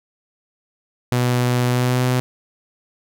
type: tone with pitch glide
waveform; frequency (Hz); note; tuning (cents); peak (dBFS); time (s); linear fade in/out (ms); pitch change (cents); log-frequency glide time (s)
sawtooth; 123.47 to 126.21; B2 to B2; 0 to +38; -12; 1.12-2.2; 0; +38; 1.68-2.03
effects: none